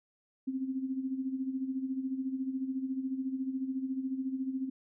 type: tone with tremolo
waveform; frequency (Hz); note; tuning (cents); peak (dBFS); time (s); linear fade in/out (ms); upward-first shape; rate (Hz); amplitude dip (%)
sine; 263.5; C4; +12; -29; 0.47-4.7; 10; sine; 14; 65
effects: none